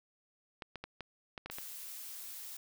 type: clicks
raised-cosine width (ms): 0.3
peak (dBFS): -26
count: 8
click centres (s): 0.622 / 0.757 / 0.84 / 1.007 / 1.378 / 1.46 / 1.5 / 1.585
type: noise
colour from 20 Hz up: blue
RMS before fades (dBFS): -46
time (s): 1.51-2.57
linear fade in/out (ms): 5
effects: none